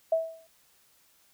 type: tone with exponential decay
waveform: sine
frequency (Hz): 651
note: E5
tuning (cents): -22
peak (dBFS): -19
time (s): 0.12-0.47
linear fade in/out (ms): 5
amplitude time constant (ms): 75
effects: white hiss -64 dBFS RMS until 1.33 s